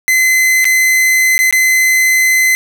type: tone with dropouts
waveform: 45% pulse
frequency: 2044 Hz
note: C7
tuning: 41 cents flat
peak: -8 dBFS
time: 0.08-2.55 s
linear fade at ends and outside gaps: 0 ms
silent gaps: 0.644-0.653 / 1.38-1.39 / 1.51-1.526 s
effects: none